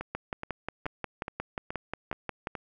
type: two click trains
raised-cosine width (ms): 0.5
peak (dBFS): -17 / -20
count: 14 / 7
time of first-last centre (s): 0.15-2.471 / 0.01-2.552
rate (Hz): 5.6 / 2.36
effects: none